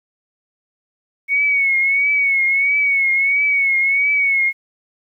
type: tone with vibrato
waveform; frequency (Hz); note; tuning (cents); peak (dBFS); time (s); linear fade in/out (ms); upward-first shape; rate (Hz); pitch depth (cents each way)
sine; 2217; C#7; 0; -13; 1.28-4.53; 50; triangle; 1.5; 70
effects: 9-bit